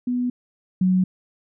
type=tone pair in turn; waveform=sine; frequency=246.9 / 184.97 Hz; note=B3 / F#3; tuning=0 / 0 cents; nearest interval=perfect fourth; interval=500 cents; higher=first; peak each=-20 / -15 dBFS; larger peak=second; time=0.07-0.3 / 0.81-1.04 s; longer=neither; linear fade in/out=5 ms; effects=none